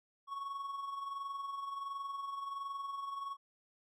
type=tone with amplitude modulation; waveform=triangle; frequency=1108.7 Hz; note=C#6; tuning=in tune; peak=-35 dBFS; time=0.27-3.37 s; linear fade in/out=50 ms; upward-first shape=sine; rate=21.4 Hz; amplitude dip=50%; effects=none